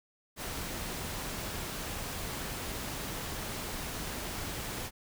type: noise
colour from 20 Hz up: pink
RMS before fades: -38 dBFS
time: 0.36-4.91 s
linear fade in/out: 50 ms
effects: none